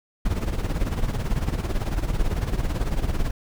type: noise with tremolo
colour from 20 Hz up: brown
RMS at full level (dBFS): -21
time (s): 0.25-3.31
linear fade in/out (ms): 5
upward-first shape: sine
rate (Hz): 18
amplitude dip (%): 70
effects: none